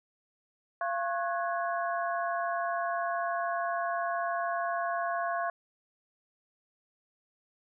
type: tone cluster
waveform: sine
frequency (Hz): 687 / 1089 / 1479 / 1666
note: F5 / C#6 / F#6 / G#6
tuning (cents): -29 / -31 / -1 / +5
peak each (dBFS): -31 / -34 / -39 / -39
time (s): 0.81-5.5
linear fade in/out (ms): 2
effects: none